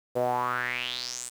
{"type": "tone with band-pass filter sweep", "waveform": "sawtooth", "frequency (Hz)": 123.47, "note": "B2", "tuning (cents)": 0, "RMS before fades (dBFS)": -30, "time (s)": [0.15, 1.3], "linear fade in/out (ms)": 20, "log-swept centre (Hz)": [520, 8900], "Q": 5.7, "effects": ["8-bit"]}